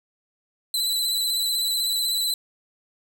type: tone with vibrato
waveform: sawtooth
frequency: 4000 Hz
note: B7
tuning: 21 cents sharp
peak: -19 dBFS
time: 0.74-2.34 s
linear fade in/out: 2 ms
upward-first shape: square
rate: 16 Hz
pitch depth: 27 cents each way
effects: none